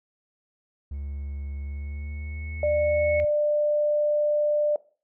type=tone with pitch glide; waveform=triangle; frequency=70.7 to 80.75 Hz; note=C#2 to E2; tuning=+35 to -35 cents; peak=-29 dBFS; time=0.91-3.25 s; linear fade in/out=5 ms; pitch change=+230 cents; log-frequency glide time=1.6-3.05 s
type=tone with exponential growth; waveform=sine; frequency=2200 Hz; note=C#7; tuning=14 cents flat; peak=-27 dBFS; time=0.94-3.2 s; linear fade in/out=0 ms; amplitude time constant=490 ms
type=tone; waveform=sine; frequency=595 Hz; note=D5; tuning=22 cents sharp; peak=-20 dBFS; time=2.63-4.76 s; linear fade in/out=2 ms
effects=noise-tail reverb RT60 0.4 s tail -19 dB re dry